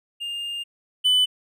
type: tone pair in turn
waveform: triangle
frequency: 2813 / 3000 Hz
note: F7 / F#7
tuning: +12 / +23 cents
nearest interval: minor second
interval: 111 cents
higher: second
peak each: -26 / -14 dBFS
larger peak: second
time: 0.2-0.64 / 1.04-1.26 s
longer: first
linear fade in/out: 20 ms
effects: none